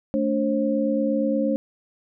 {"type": "tone cluster", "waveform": "sine", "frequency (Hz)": [220.7, 289.2, 535], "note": ["A3", "D4", "C5"], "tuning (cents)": [5, -27, 38], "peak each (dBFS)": -24, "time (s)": [0.14, 1.56], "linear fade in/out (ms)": 0, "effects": []}